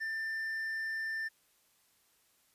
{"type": "tone with hard clipping", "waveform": "sine", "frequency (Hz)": 1785, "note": "A6", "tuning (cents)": 24, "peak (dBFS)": -35, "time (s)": [0, 1.29], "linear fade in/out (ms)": 20, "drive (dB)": 3, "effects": ["white hiss -70 dBFS RMS until 2.54 s", "resampled to 32000 Hz"]}